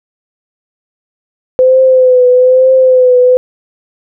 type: tone with vibrato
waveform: sine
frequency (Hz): 510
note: C5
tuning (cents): -44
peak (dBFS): -3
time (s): 1.59-3.37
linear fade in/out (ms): 0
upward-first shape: triangle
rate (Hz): 1.1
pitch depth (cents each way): 47
effects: none